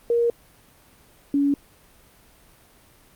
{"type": "tone pair in turn", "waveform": "sine", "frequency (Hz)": [470.6, 282.9], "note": ["A#4", "C#4"], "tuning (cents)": [16, 35], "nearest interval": "major sixth", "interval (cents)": 881, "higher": "first", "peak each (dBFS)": [-17, -17], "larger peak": "neither", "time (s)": [[0.1, 0.3], [1.34, 1.54]], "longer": "neither", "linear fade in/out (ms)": 2, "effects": ["pink hiss -54 dBFS RMS until 3.15 s", "Opus 32 kbps"]}